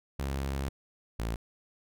sawtooth tone pair in turn, 68.2 / 56.44 Hz, C#2 / A1, -28 / +45 cents, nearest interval minor third, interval 327 cents, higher first, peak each -27 dBFS, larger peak neither, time 0.19-0.69 / 1.19-1.36 s, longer first, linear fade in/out 5 ms, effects none

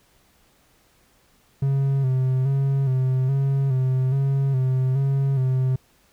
triangle tone with vibrato, 133.4 Hz, C3, 34 cents sharp, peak -16 dBFS, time 1.62-5.76 s, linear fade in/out 5 ms, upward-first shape square, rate 1.2 Hz, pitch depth 47 cents each way, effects pink hiss -60 dBFS RMS until 6.12 s

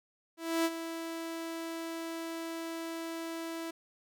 sawtooth tone with ADSR envelope, 329.6 Hz, E4, in tune, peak -22 dBFS, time 0.37-3.71 s, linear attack 280 ms, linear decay 44 ms, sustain -11 dB, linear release 8 ms, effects none

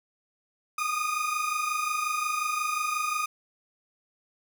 30% pulse tone pair together, 1218.9 / 1244.5 Hz, D#6 / D#6, -36 / 0 cents, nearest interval unison, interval 36 cents, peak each -27 / -27 dBFS, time 0.78-3.26 s, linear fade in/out 5 ms, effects none

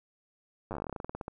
slowing click train, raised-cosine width 1 ms, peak -23 dBFS, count 20, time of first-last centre 0.71-1.281 s, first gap 9 ms, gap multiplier 1.12, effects none

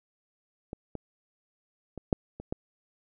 clicks, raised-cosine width 2 ms, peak -23 / -22 / -25 / -9 / -26 / -17 dBFS, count 6, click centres 0.731 / 0.953 / 1.977 / 2.128 / 2.4 / 2.525 s, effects none

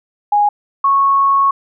sine tone pair in turn, 826 / 1102.6 Hz, G#5 / C#6, -10 / -10 cents, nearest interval perfect fourth, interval 500 cents, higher second, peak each -9 dBFS, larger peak neither, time 0.32-0.49 / 0.84-1.51 s, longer second, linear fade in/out 5 ms, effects none

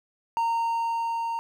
triangle tone with level ramp, 922 Hz, A#5, 19 cents flat, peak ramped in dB -20 to -25 dBFS, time 0.37-1.39 s, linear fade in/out 0 ms, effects none

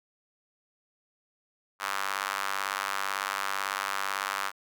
square tone with high-pass filter, 49 Hz, G1, in tune, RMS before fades -32 dBFS, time 1.79-4.52 s, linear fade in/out 50 ms, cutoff 1200 Hz, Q 2.3, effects none

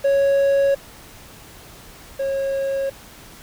triangle tone pair in turn, 554 / 545.1 Hz, C#5 / C#5, -1 / -29 cents, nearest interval unison, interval 28 cents, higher first, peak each -12 / -18 dBFS, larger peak first, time 0.04-0.75 / 2.19-2.9 s, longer neither, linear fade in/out 10 ms, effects pink hiss -43 dBFS RMS until 3.42 s

